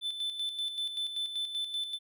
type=tone with tremolo; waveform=triangle; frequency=3520 Hz; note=A7; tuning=in tune; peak=-29 dBFS; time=0.01-1.99 s; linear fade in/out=50 ms; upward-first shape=square; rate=5.2 Hz; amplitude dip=55%; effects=none